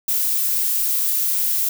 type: noise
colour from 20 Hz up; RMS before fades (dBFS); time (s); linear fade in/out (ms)
violet; -20; 0.08-1.69; 5
effects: none